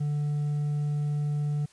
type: tone with hard clipping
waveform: triangle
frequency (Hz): 147.2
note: D3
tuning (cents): +4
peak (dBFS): -26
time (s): 0-1.66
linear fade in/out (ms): 10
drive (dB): 5
effects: white hiss -59 dBFS RMS until 1.72 s + resampled to 22050 Hz